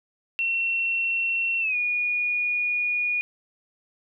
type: tone with pitch glide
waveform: sine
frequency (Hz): 2716 to 2448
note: F7 to D#7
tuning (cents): -49 to -29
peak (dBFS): -22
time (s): 0.39-3.21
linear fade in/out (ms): 0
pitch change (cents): -180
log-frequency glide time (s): 1.6-1.76
effects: none